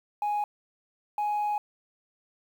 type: tone pair in turn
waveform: sine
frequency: 830.6 / 834.3 Hz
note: G#5 / G#5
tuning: 0 / +8 cents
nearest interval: unison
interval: 8 cents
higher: second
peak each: -23 dBFS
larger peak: neither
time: 0.22-0.44 / 1.18-1.58 s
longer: second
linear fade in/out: 2 ms
effects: tanh soft clip ceiling -24 dBFS + 9-bit